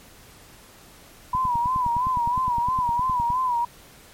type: tone with vibrato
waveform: sine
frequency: 986 Hz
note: B5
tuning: 3 cents flat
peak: -20 dBFS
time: 1.33-3.65 s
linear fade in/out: 5 ms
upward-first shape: sine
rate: 3 Hz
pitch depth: 86 cents each way
type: click train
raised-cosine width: 5 ms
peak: -20 dBFS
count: 20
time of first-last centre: 1.35-3.303 s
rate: 9.73 Hz
effects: pink hiss -49 dBFS RMS until 4.13 s + MP3 64 kbps